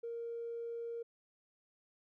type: tone with tanh clipping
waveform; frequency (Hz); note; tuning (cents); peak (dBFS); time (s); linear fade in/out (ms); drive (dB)
triangle; 466.2; A#4; 0; -39; 0.03-1.03; 10; 4
effects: none